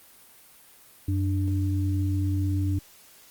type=tone pair together; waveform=sine; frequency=92.9 / 294.9 Hz; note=F#2 / D4; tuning=+7 / +7 cents; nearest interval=octave + minor sixth; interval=2000 cents; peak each=-23 / -30 dBFS; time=1.08-2.79 s; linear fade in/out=5 ms; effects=white hiss -53 dBFS RMS until 3.3 s + Opus 32 kbps